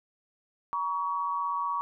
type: tone pair together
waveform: sine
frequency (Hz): 951 / 1127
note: A#5 / C#6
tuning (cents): +34 / +28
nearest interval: minor third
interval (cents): 294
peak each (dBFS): -32 / -29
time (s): 0.73-1.81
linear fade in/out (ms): 0
effects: none